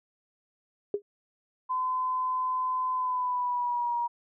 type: tone with exponential decay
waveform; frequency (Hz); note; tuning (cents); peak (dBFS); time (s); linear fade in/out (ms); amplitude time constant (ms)
sine; 407.9; G#4; -31; -21; 0.94-1.02; 2; 17
type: tone with pitch glide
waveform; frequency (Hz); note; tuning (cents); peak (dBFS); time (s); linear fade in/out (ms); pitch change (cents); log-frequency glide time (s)
sine; 1020 to 951.7; C6 to A#5; -44 to +36; -26; 1.69-4.08; 20; -120; 2.94-3.96
effects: none